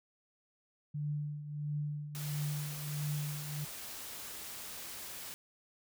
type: tone with tremolo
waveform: sine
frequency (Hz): 147.9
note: D3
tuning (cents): +13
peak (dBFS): -32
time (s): 0.94-3.65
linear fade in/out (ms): 10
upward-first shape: triangle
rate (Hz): 1.5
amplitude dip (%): 70
type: noise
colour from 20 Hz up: white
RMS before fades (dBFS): -45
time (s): 2.15-5.34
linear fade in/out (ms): 0
effects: none